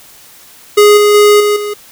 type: tone with level steps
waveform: square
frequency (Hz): 415.3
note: G#4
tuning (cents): 0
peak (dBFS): -3 / -6 / -4 / -9 / -17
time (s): 0.77-1.74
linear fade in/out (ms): 10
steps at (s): 0.97 / 1.14 / 1.4 / 1.56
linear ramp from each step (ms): 5
effects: white hiss -39 dBFS RMS until 1.91 s